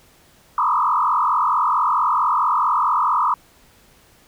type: tone with frequency modulation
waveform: sine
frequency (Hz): 1105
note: C#6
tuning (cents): -6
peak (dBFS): -15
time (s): 0.58-3.34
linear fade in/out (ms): 2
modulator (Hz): 44.5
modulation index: 3.8
effects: pink hiss -53 dBFS RMS until 4.27 s